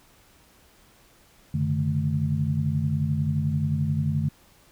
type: tone cluster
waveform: sine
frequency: 93.1 / 137.6 / 149 / 216.8 Hz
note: F#2 / C#3 / D3 / A3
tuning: +11 / -12 / +25 / -25 cents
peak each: -29 / -31 / -24 / -30 dBFS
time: 1.54-4.29 s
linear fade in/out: 5 ms
effects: pink hiss -57 dBFS RMS until 4.71 s